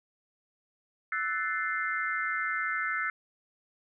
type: chord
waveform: sine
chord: F# half-diminished seventh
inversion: third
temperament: equal with one note detuned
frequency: 1318.5 / 1492 / 1760 / 2093 Hz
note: E6 / F#6 / A6 / C7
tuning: 0 / +14 / 0 / 0 cents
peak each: -34 dBFS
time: 1.12-3.1 s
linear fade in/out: 2 ms
effects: none